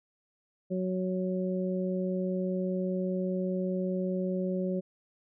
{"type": "harmonic tone", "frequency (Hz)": 185, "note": "F#3", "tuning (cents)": 0, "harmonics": [1, 2, 3], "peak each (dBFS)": [-30, -34, -35], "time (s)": [0.7, 4.81], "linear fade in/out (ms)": 20, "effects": []}